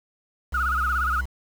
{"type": "tone", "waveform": "triangle", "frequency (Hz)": 64.5, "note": "C2", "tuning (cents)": -24, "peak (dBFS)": -24, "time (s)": [0.52, 1.26], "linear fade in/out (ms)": 10}
{"type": "tone with vibrato", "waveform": "sine", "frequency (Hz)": 1348, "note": "E6", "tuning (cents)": 38, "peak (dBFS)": -21, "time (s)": [0.54, 1.21], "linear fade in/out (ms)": 5, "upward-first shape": "sine", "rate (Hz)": 17, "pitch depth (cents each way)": 150}
{"effects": ["tanh soft clip ceiling -14 dBFS", "7-bit"]}